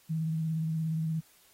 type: tone with vibrato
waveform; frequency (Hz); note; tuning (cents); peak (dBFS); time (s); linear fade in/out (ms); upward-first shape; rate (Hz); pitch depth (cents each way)
sine; 160; D#3; +49; -28; 0.09-1.21; 20; triangle; 17; 35
effects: white hiss -62 dBFS RMS until 1.53 s + AAC 48 kbps